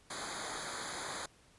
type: noise with comb filter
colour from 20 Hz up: pink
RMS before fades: -41 dBFS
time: 0.1-1.26 s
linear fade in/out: 5 ms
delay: 0.36 ms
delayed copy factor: -1
effects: pink hiss -64 dBFS RMS until 1.58 s + resampled to 24000 Hz